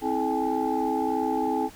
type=tone cluster; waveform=sine; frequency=262.7 / 324 / 427.2 / 795 / 858 Hz; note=C4 / E4 / G#4 / G5 / A5; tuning=+7 / -30 / +49 / +24 / -44 cents; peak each=-29 dBFS; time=0.01-1.7 s; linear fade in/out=50 ms; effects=tanh soft clip ceiling -14 dBFS + pink hiss -49 dBFS RMS until 1.75 s